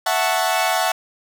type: chord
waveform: sawtooth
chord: F# minor seventh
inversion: third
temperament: equal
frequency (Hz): 659.3 / 740 / 880 / 1108.7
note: E5 / F#5 / A5 / C#6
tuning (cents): 0 / 0 / 0 / 0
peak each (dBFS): -19 / -17 / -20 / -23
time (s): 0.06-0.92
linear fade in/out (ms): 5
effects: none